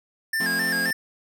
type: tone with vibrato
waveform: square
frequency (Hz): 1708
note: G#6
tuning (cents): +48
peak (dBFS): -23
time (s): 0.33-0.93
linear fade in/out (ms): 5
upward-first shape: square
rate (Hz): 3.8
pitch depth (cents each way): 77
type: chord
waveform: sawtooth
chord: F major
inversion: none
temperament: equal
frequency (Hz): 174.61 / 220 / 261.6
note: F3 / A3 / C4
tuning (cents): 0 / 0 / 0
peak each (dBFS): -30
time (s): 0.4-0.91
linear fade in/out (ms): 5
effects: none